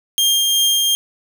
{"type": "tone with tremolo", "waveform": "sawtooth", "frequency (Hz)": 3206, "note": "G7", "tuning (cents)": 38, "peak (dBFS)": -9, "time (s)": [0.18, 0.95], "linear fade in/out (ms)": 0, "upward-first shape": "triangle", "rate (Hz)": 2.7, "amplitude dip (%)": 25, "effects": []}